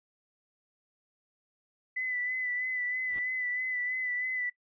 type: tone with vibrato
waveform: sine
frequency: 2000 Hz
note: B6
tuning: 21 cents sharp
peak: -30 dBFS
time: 1.96-4.5 s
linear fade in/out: 10 ms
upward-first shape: sine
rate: 3.1 Hz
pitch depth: 30 cents each way
type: noise with exponential growth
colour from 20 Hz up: pink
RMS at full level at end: -45 dBFS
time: 3-3.19 s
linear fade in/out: 0 ms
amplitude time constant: 40 ms
effects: noise-tail reverb RT60 0.1 s tail -19 dB re dry + resampled to 8000 Hz